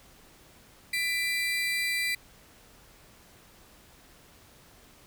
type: tone pair together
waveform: 35% pulse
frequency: 1995 / 2362 Hz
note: B6 / D7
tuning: +17 / +9 cents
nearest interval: minor third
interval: 292 cents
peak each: -28 dBFS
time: 0.93-2.15 s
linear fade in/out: 5 ms
effects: pink hiss -56 dBFS RMS until 5.06 s